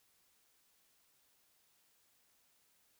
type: silence
effects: white hiss -73 dBFS RMS until 2.99 s